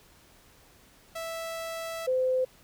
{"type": "tone pair in turn", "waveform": ["sawtooth", "sine"], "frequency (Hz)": [658, 513.9], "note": ["E5", "C5"], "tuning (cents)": [-3, -31], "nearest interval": "major third", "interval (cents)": 428, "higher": "first", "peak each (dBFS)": [-30, -23], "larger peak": "second", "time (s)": [[1.15, 2.07], [2.07, 2.45]], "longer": "first", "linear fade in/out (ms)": 10, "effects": ["pink hiss -58 dBFS RMS until 2.63 s"]}